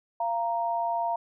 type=tone pair together; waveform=sine; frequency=689.4 / 932.3 Hz; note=F5 / A#5; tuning=-23 / 0 cents; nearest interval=perfect fourth; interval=523 cents; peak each=-28 dBFS; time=0.2-1.16 s; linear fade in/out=5 ms; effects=none